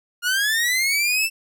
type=linear sweep; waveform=sawtooth; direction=up; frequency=1409 to 2681 Hz; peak=-15 dBFS; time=0.22-1.3 s; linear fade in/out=50 ms; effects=none